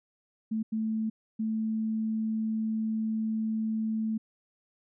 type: tone bursts at uneven times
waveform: sine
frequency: 220 Hz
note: A3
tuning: in tune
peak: -27 dBFS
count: 3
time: 0.51-0.63 / 0.72-1.1 / 1.39-4.18 s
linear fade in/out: 10 ms
effects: none